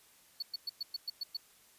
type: tone bursts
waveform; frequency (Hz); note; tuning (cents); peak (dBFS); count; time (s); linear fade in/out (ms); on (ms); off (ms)
triangle; 4435; C#8; 0; -33; 8; 0.4-1.37; 5; 25; 110
effects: white hiss -63 dBFS RMS until 1.78 s + resampled to 32000 Hz